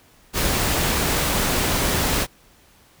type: noise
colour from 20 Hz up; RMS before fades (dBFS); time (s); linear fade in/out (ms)
pink; -21; 0.33-2.27; 50
effects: pink hiss -54 dBFS RMS until 3 s